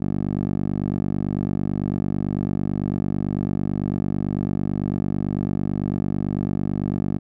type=tone with band-pass filter; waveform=10% pulse; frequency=49 Hz; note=G1; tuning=in tune; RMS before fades=-24 dBFS; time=0-7.19 s; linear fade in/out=20 ms; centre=210 Hz; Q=1.1; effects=none